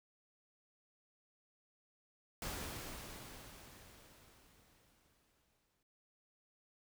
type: noise with exponential decay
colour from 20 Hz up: pink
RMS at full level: -42 dBFS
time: 2.42-5.83 s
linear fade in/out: 2 ms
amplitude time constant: 740 ms
effects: none